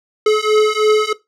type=beating tone pair; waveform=square; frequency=426.6 / 429.7 Hz; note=G#4 / A4; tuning=+46 / -41 cents; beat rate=3.1 Hz; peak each=-15 dBFS; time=0.26-1.13 s; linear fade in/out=5 ms; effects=noise-tail reverb RT60 0.2 s tail -18 dB re dry + low-pass 6000 Hz 12 dB/octave